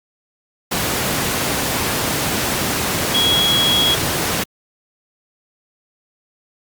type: tone in noise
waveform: sine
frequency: 3322 Hz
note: G#7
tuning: in tune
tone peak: -14 dBFS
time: 3.14-3.95 s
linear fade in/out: 10 ms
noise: pink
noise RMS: -19 dBFS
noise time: 0.71-4.44 s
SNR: +2 dB
effects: high-pass 100 Hz 12 dB/octave + Opus 48 kbps